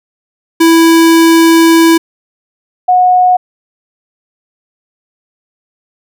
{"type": "tone pair in turn", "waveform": ["square", "sine"], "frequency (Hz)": [329.6, 729.3], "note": ["E4", "F#5"], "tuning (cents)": [0, -25], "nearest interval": "octave + major second", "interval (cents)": 1375, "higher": "second", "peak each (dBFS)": -4, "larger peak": "neither", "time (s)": [[0.6, 1.98], [2.88, 3.37]], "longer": "first", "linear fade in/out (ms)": 10, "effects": []}